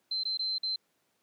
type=tone with dropouts; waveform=sine; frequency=4100 Hz; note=C8; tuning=36 cents flat; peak=-29 dBFS; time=0.11-0.76 s; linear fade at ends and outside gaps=5 ms; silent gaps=0.236-0.252 / 0.374-0.392 / 0.583-0.631 s; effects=pink hiss -74 dBFS RMS until 1.22 s + high-pass 200 Hz 12 dB/octave